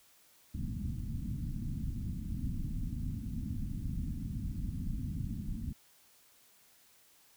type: low-pass noise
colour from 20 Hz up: pink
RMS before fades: -37 dBFS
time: 0.54-5.73 s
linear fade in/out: 10 ms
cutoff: 260 Hz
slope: 48 dB/octave
effects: white hiss -64 dBFS RMS until 7.36 s